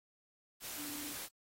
sine tone in noise, 293.4 Hz, D4, 2 cents flat, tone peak -47 dBFS, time 0.76-1.14 s, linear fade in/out 50 ms, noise white, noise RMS -44 dBFS, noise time 0.6-1.29 s, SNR -6 dB, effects AAC 48 kbps

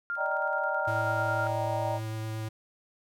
sine tone with tremolo, 1400 Hz, F6, 4 cents sharp, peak -29 dBFS, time 0.1-1.47 s, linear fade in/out 0 ms, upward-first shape square, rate 9.3 Hz, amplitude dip 30%
sine chord, Eb major seventh, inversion third, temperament just, 583.4 / 622.3 / 777.8 / 933.4 Hz, D5 / Eb5 / G5 / Bb5, -12 / 0 / -14 / +2 cents, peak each -34 dBFS, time 0.16-2 s, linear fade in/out 50 ms
square tone with vibrato, 110 Hz, A2, in tune, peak -33 dBFS, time 0.87-2.49 s, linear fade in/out 10 ms, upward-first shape sine, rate 8.8 Hz, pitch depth 9 cents each way
effects none

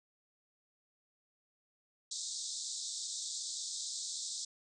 white band-pass noise, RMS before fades -41 dBFS, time 2.11-4.45 s, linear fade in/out 5 ms, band 3600 to 8300 Hz, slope 96 dB/octave, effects none

